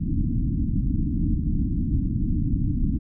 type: low-pass noise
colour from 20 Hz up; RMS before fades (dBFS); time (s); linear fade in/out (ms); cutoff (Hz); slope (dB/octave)
pink; -23; 0-2.99; 20; 310; 96
effects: none